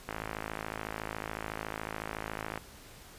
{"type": "click train", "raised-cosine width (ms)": 0.5, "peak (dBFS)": -20, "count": 135, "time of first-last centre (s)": [0.09, 2.576], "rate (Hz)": 53.9, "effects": ["pink hiss -52 dBFS RMS until 3.18 s", "resampled to 32000 Hz"]}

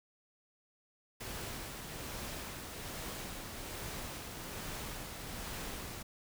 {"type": "noise with tremolo", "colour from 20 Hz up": "pink", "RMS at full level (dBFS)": -42, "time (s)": [1.2, 6.03], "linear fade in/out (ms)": 10, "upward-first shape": "sine", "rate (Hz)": 1.2, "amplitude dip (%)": 30, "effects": []}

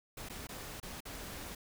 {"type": "noise with dropouts", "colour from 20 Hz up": "pink", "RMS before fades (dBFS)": -45, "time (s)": [0.17, 1.55], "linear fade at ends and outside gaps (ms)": 5, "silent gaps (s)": [[0.288, 0.297], [0.471, 0.489], [0.801, 0.828], [1.005, 1.053]], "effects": []}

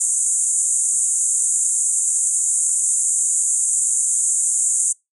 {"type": "band-pass noise", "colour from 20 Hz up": "pink", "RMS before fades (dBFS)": -19, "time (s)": [0, 4.93], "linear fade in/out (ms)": 10, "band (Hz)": [6800, 9600], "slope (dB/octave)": 96, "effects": ["noise-tail reverb RT60 0.2 s tail -25 dB re dry"]}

